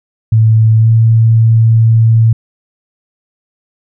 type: tone with pitch glide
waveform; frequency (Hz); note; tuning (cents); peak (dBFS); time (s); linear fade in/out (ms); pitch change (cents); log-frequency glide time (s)
sine; 110.9 to 113.1; A2 to A2; +14 to +48; -4; 0.32-2.33; 5; +34; 0.79-0.88
effects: none